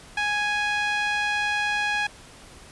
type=tone with band-pass filter; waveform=sawtooth; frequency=830.6 Hz; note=G#5; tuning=in tune; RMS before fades=-25 dBFS; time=0.17-2.07 s; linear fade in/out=5 ms; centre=2100 Hz; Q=1.5; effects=pink hiss -47 dBFS RMS until 2.71 s + resampled to 24000 Hz